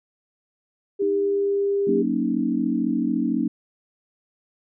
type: tone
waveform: sine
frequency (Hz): 400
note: G4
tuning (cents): +35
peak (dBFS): -19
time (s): 0.99-2.03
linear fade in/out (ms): 20
type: tone with exponential decay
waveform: sine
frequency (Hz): 311.1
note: D#4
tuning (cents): 0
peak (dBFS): -26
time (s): 1.02-2.63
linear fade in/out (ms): 2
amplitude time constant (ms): 350
type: chord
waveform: sine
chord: D# minor seventh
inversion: first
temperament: equal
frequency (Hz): 185 / 233.1 / 277.2 / 311.1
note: F#3 / A#3 / C#4 / D#4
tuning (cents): 0 / 0 / 0 / 0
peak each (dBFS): -29 / -24 / -25 / -26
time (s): 1.87-3.48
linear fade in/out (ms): 5
effects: none